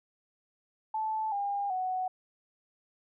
sine tone with pitch steps, 873 / 805.2 / 742.6 Hz, A5 / G5 / F#5, -14 / +46 / +6 cents, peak -29 dBFS, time 0.94-2.08 s, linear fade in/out 5 ms, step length 380 ms, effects none

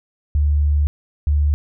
sine tone pair in turn, 73.42 / 73.42 Hz, D2 / D2, 0 / 0 cents, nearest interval unison, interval 0 cents, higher neither, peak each -13 dBFS, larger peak neither, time 0.35-0.87 / 1.27-1.54 s, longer first, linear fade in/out 0 ms, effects none

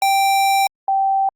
square / sine tone pair in turn, 784 / 778.6 Hz, G5 / G5, 0 / -12 cents, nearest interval unison, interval 12 cents, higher first, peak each -14 dBFS, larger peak neither, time 0.02-0.67 / 0.88-1.29 s, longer first, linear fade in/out 2 ms, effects Opus 48 kbps

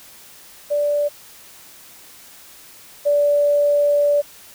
sine tone pair in turn, 584 / 580.6 Hz, D5 / D5, -10 / -20 cents, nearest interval unison, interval 10 cents, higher first, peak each -16 / -13 dBFS, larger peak second, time 0.7-1.09 / 3.05-4.22 s, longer second, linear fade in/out 20 ms, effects white hiss -44 dBFS RMS until 4.54 s

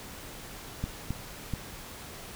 clicks, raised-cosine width 5 ms, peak -18 dBFS, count 3, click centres 0.84 / 1.106 / 1.537 s, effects pink hiss -44 dBFS RMS until 2.35 s

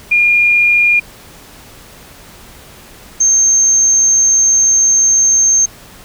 sine tone pair in turn, 2418 / 6357 Hz, D7 / G8, +50 / +23 cents, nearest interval octave + perfect fourth, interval 1673 cents, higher second, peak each -7 dBFS, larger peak neither, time 0.11-1 / 3.2-5.66 s, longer second, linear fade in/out 10 ms, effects pink hiss -38 dBFS RMS until 6.04 s

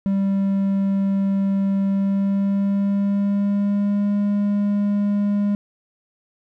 triangle tone with pitch glide, 196 to 203.9 Hz, G3 to G#3, 0 to -32 cents, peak -15 dBFS, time 0.06-5.55 s, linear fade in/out 0 ms, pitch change +68 cents, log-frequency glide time 1.89-4.14 s, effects none

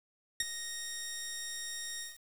10% pulse tone with ADSR envelope, 1864.7 Hz, A#6, in tune, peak -17 dBFS, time 0.4-2.19 s, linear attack 4 ms, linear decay 24 ms, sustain -11 dB, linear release 190 ms, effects low-pass 11000 Hz 12 dB/octave + 8-bit

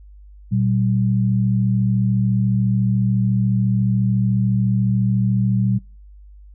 sine tone pair together, 118.5 / 192.55 Hz, A#2 / G3, +29 / -31 cents, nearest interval minor sixth, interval 840 cents, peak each -17 / -19 dBFS, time 0.51-5.79 s, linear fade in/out 20 ms, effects noise-tail reverb RT60 0.4 s tail -26 dB re dry + added 50 Hz sine -40 dBFS peak until 6.54 s

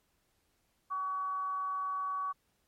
sine tone with frequency modulation, 1132 Hz, C#6, 36 cents sharp, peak -32 dBFS, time 0.9-2.33 s, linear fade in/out 20 ms, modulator 363 Hz, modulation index 0.21, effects pink hiss -75 dBFS RMS until 2.67 s + MP3 64 kbps

